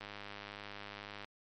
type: click train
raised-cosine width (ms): 0.3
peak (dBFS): -29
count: 127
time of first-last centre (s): 0.01-1.245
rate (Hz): 102
effects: MP3 48 kbps